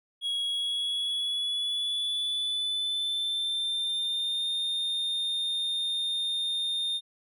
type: tone with pitch glide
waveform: triangle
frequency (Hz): 3321 to 3643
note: G#7 to A#7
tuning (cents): -1 to -41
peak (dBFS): -26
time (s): 0.21-7.01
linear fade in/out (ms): 50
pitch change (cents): +160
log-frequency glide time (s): 0.45-4.48
effects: none